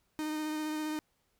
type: tone with vibrato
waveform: 45% pulse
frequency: 307.6 Hz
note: D#4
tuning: 20 cents flat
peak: -33 dBFS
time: 0.19-0.99 s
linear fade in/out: 0 ms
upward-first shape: sine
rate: 15 Hz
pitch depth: 14 cents each way
effects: pink hiss -75 dBFS RMS until 1.39 s